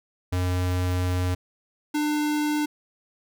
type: tone pair in turn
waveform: square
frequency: 90.5 / 299.2 Hz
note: F#2 / D4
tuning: -38 / +32 cents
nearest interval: octave + major sixth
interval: 2070 cents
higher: second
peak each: -23 dBFS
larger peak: neither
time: 0.32-1.35 / 1.94-2.66 s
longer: first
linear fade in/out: 10 ms
effects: none